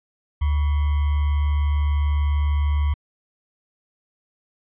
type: tone with sample-and-hold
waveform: sine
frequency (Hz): 73.42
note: D2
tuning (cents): 0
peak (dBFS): -17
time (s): 0.41-2.94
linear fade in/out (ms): 10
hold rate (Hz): 1050
effects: resampled to 8000 Hz